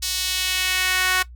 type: tone with high-pass filter sweep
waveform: sawtooth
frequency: 370 Hz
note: F#4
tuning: in tune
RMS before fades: -22 dBFS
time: 0.02-1.23 s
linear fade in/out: 10 ms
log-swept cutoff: 4600 to 1400 Hz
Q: 1.4
effects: noise-tail reverb RT60 0.1 s tail -18 dB re dry + added 60 Hz sine -38 dBFS peak until 1.35 s